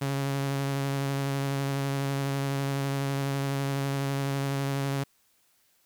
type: tone with vibrato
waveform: sawtooth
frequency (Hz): 138.2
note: C#3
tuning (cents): -5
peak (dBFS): -23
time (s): 0.01-5.04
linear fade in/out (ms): 10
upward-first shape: sine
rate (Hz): 12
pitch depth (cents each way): 16
effects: white hiss -67 dBFS RMS until 5.85 s